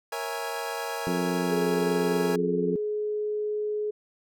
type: chord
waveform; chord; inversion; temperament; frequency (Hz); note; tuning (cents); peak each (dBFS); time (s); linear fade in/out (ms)
25% pulse; A# half-diminished seventh; none; equal with one note detuned; 466.2 / 550.9 / 659.3 / 830.6; A#4 / C#5 / E5 / G#5; 0 / -11 / 0 / 0; -31 / -34 / -34 / -31; 0.12-2.36; 5
type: harmonic tone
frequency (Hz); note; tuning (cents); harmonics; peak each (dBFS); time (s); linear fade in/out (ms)
88.5; F2; +23; 2 / 3 / 4 / 5; -29 / -31 / -32 / -33; 1.07-2.76; 0
type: tone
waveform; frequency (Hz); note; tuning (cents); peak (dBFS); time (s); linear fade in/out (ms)
sine; 421.7; G#4; +26; -26; 1.5-3.91; 10
effects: none

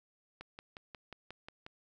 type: click train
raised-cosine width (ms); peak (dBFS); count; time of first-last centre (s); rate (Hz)
0.3; -30; 8; 0.41-1.664; 5.58
effects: none

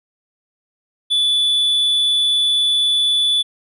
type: tone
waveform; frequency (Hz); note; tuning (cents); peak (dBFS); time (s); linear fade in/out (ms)
triangle; 3464; A7; -28; -12; 1.1-3.43; 20
effects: resampled to 32000 Hz

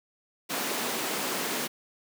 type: high-pass noise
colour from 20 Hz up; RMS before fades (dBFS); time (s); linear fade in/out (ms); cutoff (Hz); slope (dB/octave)
pink; -31; 0.49-1.68; 20; 220; 24
effects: none

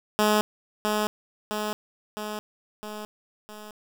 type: tone with echo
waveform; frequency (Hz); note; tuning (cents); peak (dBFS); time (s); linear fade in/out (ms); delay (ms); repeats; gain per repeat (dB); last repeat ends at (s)
10% pulse; 211.7; G#3; +33; -11; 0.19-0.41; 0; 660; 5; -4; 3.71
effects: 8-bit

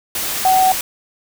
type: tone in noise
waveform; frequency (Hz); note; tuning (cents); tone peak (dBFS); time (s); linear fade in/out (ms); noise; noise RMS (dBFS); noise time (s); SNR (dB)
sine; 753; F#5; +30; -10; 0.45-0.72; 2; white; -22; 0.15-0.81; +9
effects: none

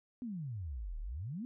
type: exponential two-way sweep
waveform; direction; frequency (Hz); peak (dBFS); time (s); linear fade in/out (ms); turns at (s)
sine; down then up; 258.5 to 35 to 258.5; -38; 0.22-1.45; 0; 0.99
effects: none

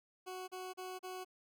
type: tone bursts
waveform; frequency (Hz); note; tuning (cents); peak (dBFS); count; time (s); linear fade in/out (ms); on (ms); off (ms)
20% pulse; 370; F#4; 0; -38; 4; 0.26-1.248; 20; 220; 36
effects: none

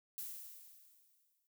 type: noise with exponential decay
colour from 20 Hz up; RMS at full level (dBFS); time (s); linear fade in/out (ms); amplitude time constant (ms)
violet; -43; 0.18-1.47; 0; 280
effects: noise-tail reverb RT60 0.1 s tail -20 dB re dry

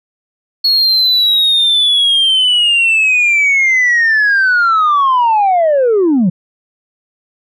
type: linear sweep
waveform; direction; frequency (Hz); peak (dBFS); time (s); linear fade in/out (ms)
sine; down; 4348 to 164.81; -6; 0.64-6.3; 10
effects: tanh soft clip ceiling -6 dBFS

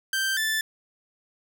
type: tone pair in turn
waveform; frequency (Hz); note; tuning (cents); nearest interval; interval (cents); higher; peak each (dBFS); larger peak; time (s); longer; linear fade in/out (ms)
sawtooth; 1566 / 1757.8; G6 / A6; -2 / -2; major second; 200; second; -20; neither; 0.13-0.37 / 0.37-0.61; neither; 2
effects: none

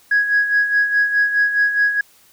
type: tone with tremolo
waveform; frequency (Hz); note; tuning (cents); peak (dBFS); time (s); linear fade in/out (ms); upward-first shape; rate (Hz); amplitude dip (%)
sine; 1661.2; G#6; 0; -10; 0.11-2.01; 5; sine; 4.8; 65
effects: tanh soft clip ceiling -8 dBFS + white hiss -52 dBFS RMS until 2.32 s

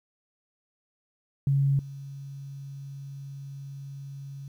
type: tone with level steps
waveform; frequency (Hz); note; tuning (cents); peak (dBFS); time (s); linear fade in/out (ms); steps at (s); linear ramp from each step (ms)
sine; 138.59; C#3; 0; -20 / -37; 1.47-4.48; 2; 1.79; 2
effects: 10-bit

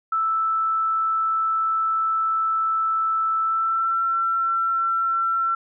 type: tone with pitch glide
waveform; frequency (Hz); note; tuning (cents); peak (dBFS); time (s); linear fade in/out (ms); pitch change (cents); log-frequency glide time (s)
sine; 1318.5 to 1348.5; E6 to E6; 0 to +39; -19; 0.12-5.55; 5; +39; 3.41-3.99
effects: none

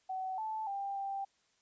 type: tone with pitch steps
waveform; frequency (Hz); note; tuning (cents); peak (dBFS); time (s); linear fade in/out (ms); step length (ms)
sine; 754 / 874 / 793 / 787; F#5 / A5 / G5 / G5; +32 / -12 / +20 / +7; -35; 0.09-1.25; 10; 290
effects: white hiss -73 dBFS RMS until 1.61 s + resampled to 16000 Hz

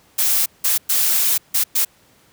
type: noise bursts at uneven times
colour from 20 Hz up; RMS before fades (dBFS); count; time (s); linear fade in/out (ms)
blue; -17; 5; 0.18-0.46 / 0.64-0.78 / 0.89-1.38 / 1.54-1.64 / 1.75-1.85; 10
effects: pink hiss -54 dBFS RMS until 2.32 s + high-pass 80 Hz 12 dB/octave

